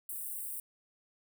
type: high-pass noise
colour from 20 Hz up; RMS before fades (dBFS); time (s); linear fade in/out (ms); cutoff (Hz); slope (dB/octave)
white; -40; 0.09-0.6; 2; 8200; 96
effects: none